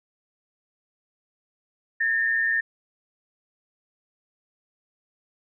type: tone pair together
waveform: sine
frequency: 1691.9 / 1812 Hz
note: G#6 / A#6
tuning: +32 / -50 cents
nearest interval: minor second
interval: 118 cents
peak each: -28 / -21 dBFS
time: 2-2.61 s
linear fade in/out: 10 ms
effects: none